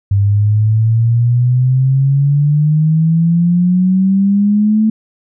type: exponential sweep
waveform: sine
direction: up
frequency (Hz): 98.7 to 220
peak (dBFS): -8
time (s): 0.11-4.9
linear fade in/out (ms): 5
effects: none